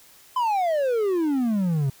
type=exponential sweep; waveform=triangle; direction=down; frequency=1035 to 130.81 Hz; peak=-18 dBFS; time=0.36-1.9 s; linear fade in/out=5 ms; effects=white hiss -52 dBFS RMS until 2 s